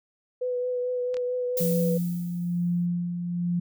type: tone with vibrato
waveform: sine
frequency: 497 Hz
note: B4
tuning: 11 cents sharp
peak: -25 dBFS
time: 0.41-1.98 s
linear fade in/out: 10 ms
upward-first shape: triangle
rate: 4.5 Hz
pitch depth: 20 cents each way
type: clicks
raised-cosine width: 0.2 ms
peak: -24 dBFS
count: 2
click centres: 1.143 / 1.169 s
type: noise with exponential decay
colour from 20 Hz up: violet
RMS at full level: -29 dBFS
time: 1.57-2.86 s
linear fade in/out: 2 ms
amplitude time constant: 280 ms
type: tone with tremolo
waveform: sine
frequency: 174.61 Hz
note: F3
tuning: in tune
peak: -22 dBFS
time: 1.6-3.6 s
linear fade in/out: 10 ms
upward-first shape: sine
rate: 1.1 Hz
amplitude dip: 50%
effects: none